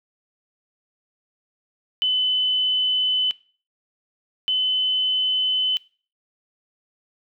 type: tone pair in turn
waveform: sine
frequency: 3019 / 3030 Hz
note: F#7 / F#7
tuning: +34 / +40 cents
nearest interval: unison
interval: 6 cents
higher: second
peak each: -17 / -18 dBFS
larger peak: first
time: 2.02-3.31 / 4.48-5.77 s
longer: neither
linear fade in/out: 0 ms
effects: noise-tail reverb RT60 0.4 s tail -21 dB re dry